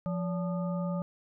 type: harmonic tone with a mistuned harmonic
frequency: 174.61 Hz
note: F3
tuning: in tune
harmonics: 1 / 3 / 5 / 7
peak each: -30 / -37 / -46 / -44 dBFS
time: 0.06-1.02 s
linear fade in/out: 0 ms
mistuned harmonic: 3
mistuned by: +150 cents
effects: none